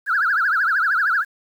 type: tone with vibrato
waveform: sine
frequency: 1483 Hz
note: F#6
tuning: 4 cents sharp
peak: -15 dBFS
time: 0.06-1.25 s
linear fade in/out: 50 ms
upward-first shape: triangle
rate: 13 Hz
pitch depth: 260 cents each way
effects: tanh soft clip ceiling -11 dBFS + 8-bit